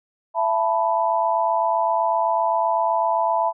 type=chord; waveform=sine; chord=E suspended fourth; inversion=none; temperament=equal with one note detuned; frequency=669.2 / 880 / 987.8 Hz; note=E5 / A5 / B5; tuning=+26 / 0 / 0 cents; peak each=-22 dBFS; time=0.34-3.53 s; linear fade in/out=50 ms; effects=none